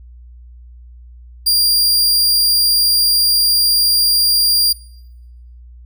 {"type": "tone", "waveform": "sawtooth", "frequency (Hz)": 4781, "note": "D8", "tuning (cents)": 30, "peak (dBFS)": -8, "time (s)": [1.46, 4.73], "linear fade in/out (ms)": 10, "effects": ["noise-tail reverb RT60 0.9 s tail -22 dB re dry", "added 60 Hz sine -36 dBFS peak until 5.85 s"]}